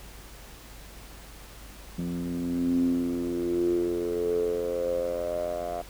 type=tone with band-pass filter sweep; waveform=10% pulse; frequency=86.9 Hz; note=F2; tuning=8 cents flat; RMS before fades=-28 dBFS; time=1.98-5.82 s; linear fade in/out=10 ms; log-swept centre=200 to 700 Hz; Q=9.4; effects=added 50 Hz sine -46 dBFS peak until 5.89 s + pink hiss -48 dBFS RMS until 5.89 s